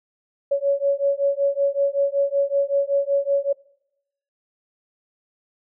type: beating tone pair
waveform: sine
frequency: 557 / 562.3 Hz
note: C#5 / C#5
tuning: +8 / +25 cents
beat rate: 5.3 Hz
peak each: -21 dBFS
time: 0.51-3.53 s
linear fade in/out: 10 ms
effects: noise-tail reverb RT60 0.8 s tail -23 dB re dry